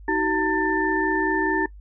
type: tone cluster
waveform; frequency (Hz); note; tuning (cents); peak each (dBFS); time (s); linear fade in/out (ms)
sine; 314.4 / 379.1 / 905 / 1779; D#4 / F#4 / A5 / A6; +18 / +42 / +48 / +19; -25; 0.08-1.66; 5
effects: noise-tail reverb RT60 0.1 s tail -21 dB re dry + added 50 Hz sine -40 dBFS peak until 1.8 s